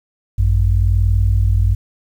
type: tone pair together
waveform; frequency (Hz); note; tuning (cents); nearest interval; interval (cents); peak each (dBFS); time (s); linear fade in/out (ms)
sine; 53.99 / 94.9; A1 / F#2; -32 / +44; minor seventh; 976; -13; 0.38-1.75; 10
effects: tanh soft clip ceiling -4 dBFS + 8-bit